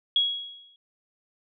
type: tone with exponential decay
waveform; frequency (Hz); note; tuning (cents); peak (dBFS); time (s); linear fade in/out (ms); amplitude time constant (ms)
sine; 3322; G#7; 0; -17; 0.16-0.76; 2; 130
effects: none